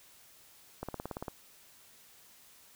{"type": "click train", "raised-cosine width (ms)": 1, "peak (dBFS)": -23, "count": 9, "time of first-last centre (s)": [0.83, 1.282], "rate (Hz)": 17.7, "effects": ["white hiss -59 dBFS RMS until 2.75 s"]}